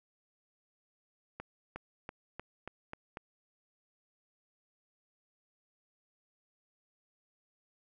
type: accelerating click train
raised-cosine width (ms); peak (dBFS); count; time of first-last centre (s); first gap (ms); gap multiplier
0.5; -26; 7; 1.4-3.171; 360; 0.92
effects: none